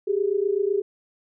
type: tone pair together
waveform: sine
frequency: 387.2 / 415.1 Hz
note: G4 / G#4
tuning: -21 / -1 cents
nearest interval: minor second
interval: 120 cents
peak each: -23 dBFS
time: 0.07-0.82 s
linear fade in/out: 10 ms
effects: none